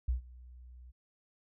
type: tone with ADSR envelope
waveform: sine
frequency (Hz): 61.74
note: B1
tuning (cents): 0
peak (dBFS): -25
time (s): 0.08-0.92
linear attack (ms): 8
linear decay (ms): 120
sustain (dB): -24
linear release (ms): 23
effects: tanh soft clip ceiling -21 dBFS